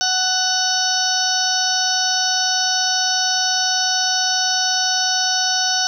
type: harmonic tone with a mistuned harmonic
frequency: 745 Hz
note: F#5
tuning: 12 cents sharp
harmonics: 1 / 2 / 4 / 5 / 6 / 7 / 8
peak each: -24 / -24 / -27 / -27 / -25 / -22 / -22 dBFS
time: 0.01-5.87 s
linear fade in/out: 0 ms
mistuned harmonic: 7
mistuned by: +59 cents
effects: 8-bit